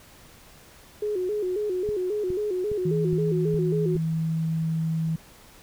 sine tone with vibrato, 392 Hz, G4, in tune, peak -24 dBFS, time 1.02-3.97 s, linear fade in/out 5 ms, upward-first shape square, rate 3.7 Hz, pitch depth 120 cents each way
click train, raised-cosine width 5 ms, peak -23 dBFS, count 6, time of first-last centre 1.89-3.956 s, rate 2.42 Hz
sine tone, 161.5 Hz, E3, 35 cents flat, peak -23 dBFS, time 2.85-5.16 s, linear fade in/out 5 ms
effects pink hiss -51 dBFS RMS until 5.62 s

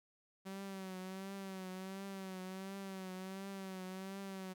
sawtooth tone with vibrato, 190.7 Hz, G3, 47 cents flat, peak -40 dBFS, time 0.45-4.54 s, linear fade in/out 20 ms, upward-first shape triangle, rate 1.4 Hz, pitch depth 59 cents each way, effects none

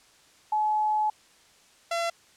sine / sawtooth tone pair in turn, 854 / 677.8 Hz, G#5 / E5, +48 / +48 cents, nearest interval major third, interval 400 cents, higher first, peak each -22 dBFS, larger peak neither, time 0.52-1.1 / 1.91-2.1 s, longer first, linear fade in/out 5 ms, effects white hiss -58 dBFS RMS until 2.36 s + low-pass 8000 Hz 12 dB/octave

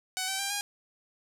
5% pulse tone with pitch steps, 750 / 770.6 / 791.8 / 813.6 Hz, F#5 / G5 / G5 / G#5, +23 / -30 / +17 / -36 cents, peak -18 dBFS, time 0.17-0.61 s, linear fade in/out 0 ms, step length 110 ms, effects none

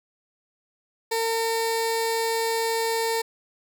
15% pulse tone with notch filter, 454.4 Hz, A#4, 44 cents flat, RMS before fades -25 dBFS, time 1.11-3.22 s, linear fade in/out 10 ms, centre 1400 Hz, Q 1.6, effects none

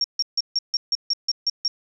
sine tone bursts, 5540 Hz, F8, 15 cents flat, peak -18 dBFS, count 10, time 0.01-1.68 s, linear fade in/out 2 ms, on 32 ms, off 150 ms, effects none

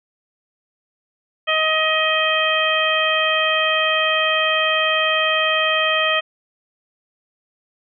harmonic tone, 630 Hz, D#5, 21 cents sharp, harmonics 1 / 2 / 3 / 4 / 5, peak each -22 / -22 / -22 / -22 / -22 dBFS, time 1.47-6.21 s, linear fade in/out 20 ms, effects none

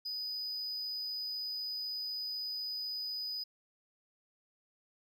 triangle tone, 4978 Hz, D#8, in tune, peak -35 dBFS, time 0.05-3.44 s, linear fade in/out 10 ms, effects none

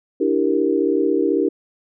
sine chord, E half-diminished seventh, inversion third, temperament equal, 293.7 / 329.6 / 392 / 466.2 Hz, D4 / E4 / G4 / Bb4, 0 / 0 / 0 / 0 cents, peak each -21 / -21 / -20 / -22 dBFS, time 0.2-1.49 s, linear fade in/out 10 ms, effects none

